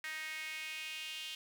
sawtooth tone with high-pass filter sweep, 312.8 Hz, D#4, 9 cents sharp, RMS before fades -43 dBFS, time 0.04-1.35 s, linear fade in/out 2 ms, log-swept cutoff 1900 to 3000 Hz, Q 4.4, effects none

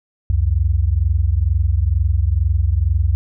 sine tone pair together, 66.2 / 88.37 Hz, C2 / F2, +21 / +21 cents, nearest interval perfect fourth, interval 500 cents, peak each -16 dBFS, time 0.3-3.15 s, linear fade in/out 0 ms, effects none

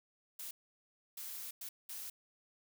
blue noise bursts at uneven times, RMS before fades -45 dBFS, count 4, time 0.39-0.51 / 1.17-1.51 / 1.61-1.69 / 1.89-2.1 s, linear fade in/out 5 ms, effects none

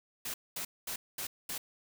white noise bursts, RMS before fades -38 dBFS, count 5, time 0.25-1.58 s, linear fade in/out 5 ms, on 90 ms, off 220 ms, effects none

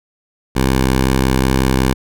10% pulse tone with vibrato, 65.41 Hz, C2, in tune, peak -4 dBFS, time 0.55-1.94 s, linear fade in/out 20 ms, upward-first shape triangle, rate 2.2 Hz, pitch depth 11 cents each way, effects none

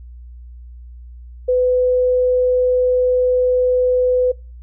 sine tone, 502 Hz, B4, 28 cents sharp, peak -12 dBFS, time 1.48-4.32 s, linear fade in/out 10 ms, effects noise-tail reverb RT60 0.3 s tail -24 dB re dry + added 60 Hz sine -34 dBFS peak until 4.62 s

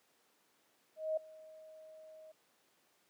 sine tone with ADSR envelope, 629 Hz, D#5, 19 cents sharp, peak -30 dBFS, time 0.96-2.32 s, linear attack 210 ms, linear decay 5 ms, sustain -22 dB, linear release 8 ms, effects pink hiss -72 dBFS RMS until 3.09 s + high-pass 300 Hz 12 dB/octave

